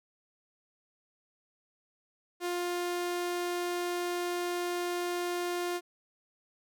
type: tone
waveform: sawtooth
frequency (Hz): 352.3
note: F4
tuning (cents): +15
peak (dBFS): -27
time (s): 2.4-5.81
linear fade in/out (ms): 50
effects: none

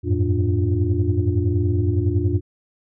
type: tone cluster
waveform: sine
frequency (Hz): 88.5 / 98.8 / 110 / 293.5 / 354.4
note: F2 / G2 / A2 / D4 / F4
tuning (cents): +23 / +14 / 0 / -1 / +25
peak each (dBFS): -20 / -23 / -22 / -26 / -26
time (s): 0.03-2.41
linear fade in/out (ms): 50
effects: tanh soft clip ceiling -7 dBFS

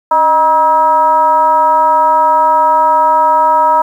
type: tone with frequency modulation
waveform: sine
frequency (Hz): 954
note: A#5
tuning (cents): +40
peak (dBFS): -6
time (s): 0.11-3.82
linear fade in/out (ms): 5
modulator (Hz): 335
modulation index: 0.71
effects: 7-bit

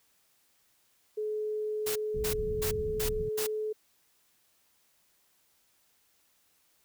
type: tone with pitch glide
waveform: sine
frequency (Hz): 427 to 430.2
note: G#4 to A4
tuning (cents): +48 to -39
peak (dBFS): -30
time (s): 1.17-3.73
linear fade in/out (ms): 10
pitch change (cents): +13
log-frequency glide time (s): 1.82-3.15
type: noise bursts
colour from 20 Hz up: white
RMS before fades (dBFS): -34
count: 5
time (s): 1.86-3.47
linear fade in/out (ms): 10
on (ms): 98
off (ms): 280
type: low-pass noise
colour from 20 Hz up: pink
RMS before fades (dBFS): -37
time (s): 2.14-3.29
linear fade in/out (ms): 5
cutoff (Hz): 180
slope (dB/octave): 24
effects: white hiss -69 dBFS RMS until 6.84 s

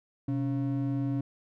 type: ring-modulated tone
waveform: triangle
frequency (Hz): 203.7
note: G#3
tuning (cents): -33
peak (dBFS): -22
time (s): 0.28-1.21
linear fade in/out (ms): 5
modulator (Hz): 76.4
effects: none

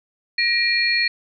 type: tone cluster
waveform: sine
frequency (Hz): 1893 / 2385 / 4310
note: A#6 / D7 / C#8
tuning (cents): +26 / +26 / -49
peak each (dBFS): -21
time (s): 0.38-1.08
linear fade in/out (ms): 5
effects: none

